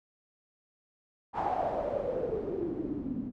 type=noise with low-pass filter sweep; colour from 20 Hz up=white; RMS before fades=-33 dBFS; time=1.33-3.32 s; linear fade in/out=50 ms; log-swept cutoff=870 to 230 Hz; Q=7.2; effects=none